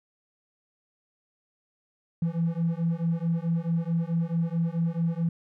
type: beating tone pair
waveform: triangle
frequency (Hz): 164.81 / 169.41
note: E3 / E3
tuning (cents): 0 / +48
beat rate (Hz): 4.6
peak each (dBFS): -24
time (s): 2.22-5.29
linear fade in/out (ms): 5
effects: tanh soft clip ceiling -19 dBFS